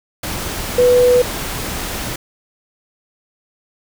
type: tone in noise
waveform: sine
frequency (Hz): 493.9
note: B4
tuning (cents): 0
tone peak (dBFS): -8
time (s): 0.78-1.22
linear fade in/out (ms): 5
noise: pink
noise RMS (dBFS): -24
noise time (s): 0.23-2.16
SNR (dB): +13
effects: none